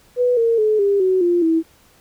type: tone with pitch steps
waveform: sine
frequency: 493.3 / 460.3 / 429.4 / 400.7 / 373.9 / 348.8 / 325.5 Hz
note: B4 / A#4 / A4 / G4 / F#4 / F4 / E4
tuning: -2 / -22 / -42 / +38 / +18 / -2 / -22 cents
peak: -13 dBFS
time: 0.16-1.63 s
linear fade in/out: 50 ms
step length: 210 ms
effects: pink hiss -53 dBFS RMS until 2 s